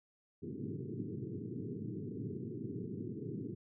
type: band-pass noise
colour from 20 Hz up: pink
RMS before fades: -42 dBFS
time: 0.42-3.55 s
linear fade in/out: 10 ms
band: 100 to 430 Hz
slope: 96 dB/octave
effects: none